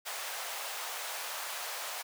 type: high-pass noise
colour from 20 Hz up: pink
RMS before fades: -39 dBFS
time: 0.05-2.03 s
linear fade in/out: 20 ms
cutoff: 640 Hz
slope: 24 dB/octave
effects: none